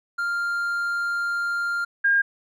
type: tone pair in turn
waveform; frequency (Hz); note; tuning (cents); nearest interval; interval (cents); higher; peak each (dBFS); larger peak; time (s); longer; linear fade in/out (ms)
triangle / sine; 1396.9 / 1614.8; F6 / G#6; 0 / -49; minor third; 251; second; -21 / -16; second; 0.18-1.85 / 2.04-2.22; first; 10
effects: none